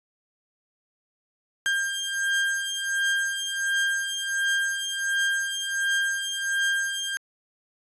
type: beating tone pair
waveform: 35% pulse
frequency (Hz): 1597 / 1598.4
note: G6 / G6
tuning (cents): +32 / +33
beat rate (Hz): 1.4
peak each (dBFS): -26 / -25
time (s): 1.66-7.17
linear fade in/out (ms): 0
effects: resampled to 24000 Hz